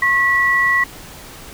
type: tone pair together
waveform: sine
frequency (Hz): 1085 / 1945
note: C#6 / B6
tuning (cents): -37 / -27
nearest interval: minor seventh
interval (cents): 1010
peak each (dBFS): -19 / -13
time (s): 0.02-0.84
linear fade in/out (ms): 5
effects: pink hiss -37 dBFS RMS until 1.53 s